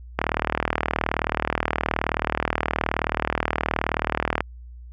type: click train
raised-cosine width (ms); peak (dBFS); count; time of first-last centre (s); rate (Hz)
0.5; -5; 165; 0.19-4.406; 38.9
effects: added 60 Hz sine -38 dBFS peak until 4.92 s